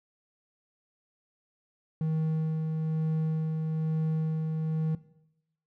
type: tone with tremolo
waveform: triangle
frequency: 158.3 Hz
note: D#3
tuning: 30 cents sharp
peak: -23 dBFS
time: 2.01-4.95 s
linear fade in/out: 2 ms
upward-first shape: sine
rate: 1.1 Hz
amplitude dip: 30%
effects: noise-tail reverb RT60 0.8 s tail -17 dB re dry